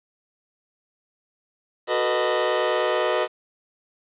sawtooth chord, B dominant seventh, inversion second, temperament just, 370.4 / 444.5 / 493.9 / 617.4 Hz, F#4 / A4 / B4 / D#5, +2 / +18 / 0 / -14 cents, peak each -23 / -24 / -21 / -20 dBFS, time 1.87-3.28 s, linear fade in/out 50 ms, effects resampled to 8000 Hz + 8-bit

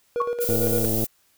triangle tone with tremolo, 478.7 Hz, A#4, 46 cents sharp, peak -20 dBFS, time 0.16-0.85 s, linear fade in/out 0 ms, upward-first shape square, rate 8.8 Hz, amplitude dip 60%
sine tone with exponential decay, 1108.7 Hz, C#6, in tune, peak -18 dBFS, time 0.2-0.36 s, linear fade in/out 5 ms, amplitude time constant 34 ms
violet noise, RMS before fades -27 dBFS, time 0.4-1.07 s, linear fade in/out 20 ms
click train, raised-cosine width 2 ms, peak -14 dBFS, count 62, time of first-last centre 0.49-1.04 s, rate 111 Hz
effects white hiss -63 dBFS RMS until 1.37 s

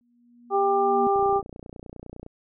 sine tone with exponential growth, 239.6 Hz, A#3, 48 cents sharp, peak -25 dBFS, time 0.01-1.07 s, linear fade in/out 0 ms, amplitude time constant 230 ms
harmonic tone, 396.3 Hz, G4, 19 cents sharp, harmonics 1 / 2 / 3, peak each -22 / -22 / -27 dBFS, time 0.5-1.42 s, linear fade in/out 50 ms
click train, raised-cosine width 2 ms, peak -26 dBFS, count 34, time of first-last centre 1.16-2.264 s, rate 29.9 Hz
effects none

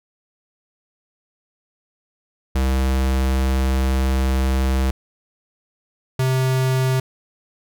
square tone pair in turn, 65.7 / 130.42 Hz, C2 / C3, +8 / -5 cents, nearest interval octave, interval 1187 cents, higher second, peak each -17 dBFS, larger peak neither, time 2.55-4.91 / 6.19-7 s, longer first, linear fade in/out 5 ms, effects none

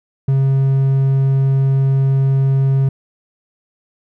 triangle tone, 135.3 Hz, C#3, 42 cents flat, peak -9 dBFS, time 0.28-2.89 s, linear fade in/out 5 ms, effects none

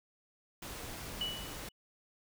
pink noise, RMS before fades -44 dBFS, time 0.62-1.69 s, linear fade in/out 5 ms
sine tone with exponential decay, 2953 Hz, F#7, 4 cents flat, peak -31 dBFS, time 1.21-1.72 s, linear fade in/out 2 ms, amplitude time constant 110 ms
effects none

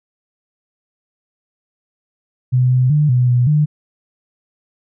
sine tone with pitch steps, 126.4 / 127.2 / 149.6 / 124.7 / 123.1 / 150.4 Hz, B2 / C3 / D3 / B2 / B2 / D3, +41 / -48 / +32 / +17 / -5 / +42 cents, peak -10 dBFS, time 2.52-3.66 s, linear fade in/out 20 ms, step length 190 ms, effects none

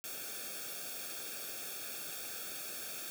white noise with comb filter, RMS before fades -43 dBFS, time 0.04-3.1 s, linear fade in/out 0 ms, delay 1 ms, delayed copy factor -0.95, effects none

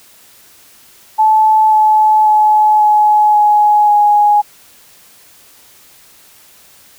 sine tone with pitch steps, 868 / 860.5 / 853.1 / 845.7 / 838.4 / 831.2 Hz, A5 / A5 / G#5 / G#5 / G#5 / G#5, -24 / -39 / +46 / +31 / +16 / +1 cents, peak -6 dBFS, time 1.18-4.42 s, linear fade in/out 20 ms, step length 540 ms, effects white hiss -44 dBFS RMS until 6.98 s

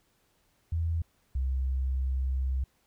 sine tone pair in turn, 82.5 / 65.48 Hz, E2 / C2, +2 / +2 cents, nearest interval major third, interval 400 cents, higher first, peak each -26 dBFS, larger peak neither, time 0.72-1.02 / 1.35-2.64 s, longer second, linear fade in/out 5 ms, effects pink hiss -70 dBFS RMS until 2.86 s

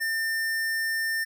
square tone, 1800 Hz, A6, 39 cents sharp, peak -26 dBFS, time 0-1.25 s, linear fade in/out 20 ms, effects none

